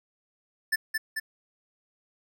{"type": "tone with echo", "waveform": "square", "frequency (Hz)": 1760, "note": "A6", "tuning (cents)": 0, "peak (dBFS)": -23, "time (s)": [0.72, 0.76], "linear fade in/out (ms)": 10, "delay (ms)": 220, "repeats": 2, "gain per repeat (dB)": -3, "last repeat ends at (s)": 1.2, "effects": []}